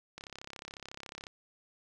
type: click train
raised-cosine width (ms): 0.2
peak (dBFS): -26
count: 38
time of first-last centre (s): 0.18-1.268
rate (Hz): 34
effects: none